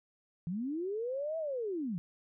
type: linear two-way sweep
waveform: sine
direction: up then down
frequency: 159.1 to 659.3 to 159.1 Hz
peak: -33 dBFS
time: 0.47-1.98 s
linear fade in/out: 0 ms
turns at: 1.38 s
effects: none